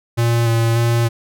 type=tone with vibrato; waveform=square; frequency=116.2 Hz; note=A#2; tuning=5 cents flat; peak=-14 dBFS; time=0.17-1.09 s; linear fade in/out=20 ms; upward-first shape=square; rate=1.7 Hz; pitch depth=16 cents each way; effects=none